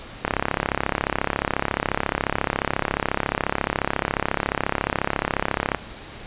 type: click train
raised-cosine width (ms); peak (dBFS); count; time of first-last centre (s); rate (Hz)
0.5; -5; 189; 0.25-5.747; 34.2
effects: pink hiss -39 dBFS RMS until 6.26 s + resampled to 8000 Hz